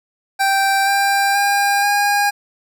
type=tone with pitch steps; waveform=25% pulse; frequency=783 / 793.5 / 804.1 / 814.8 Hz; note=G5 / G5 / G5 / G#5; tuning=-2 / +21 / +44 / -33 cents; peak=-10 dBFS; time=0.39-2.31 s; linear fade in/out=20 ms; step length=480 ms; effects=none